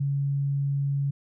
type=tone; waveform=sine; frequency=140 Hz; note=C#3; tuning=18 cents sharp; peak=-23 dBFS; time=0-1.11 s; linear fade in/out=10 ms; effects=none